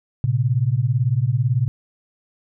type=beating tone pair; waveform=sine; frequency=114.6 / 132.6 Hz; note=A#2 / C3; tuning=-29 / +23 cents; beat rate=18 Hz; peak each=-19 dBFS; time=0.24-1.68 s; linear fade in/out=0 ms; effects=none